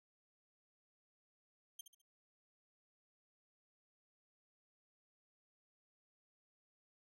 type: tone with echo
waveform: 15% pulse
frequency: 3170 Hz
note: G7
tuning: 19 cents sharp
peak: -39 dBFS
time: 1.79-1.81 s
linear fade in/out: 5 ms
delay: 69 ms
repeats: 3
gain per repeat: -9 dB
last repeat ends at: 2.017 s
effects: none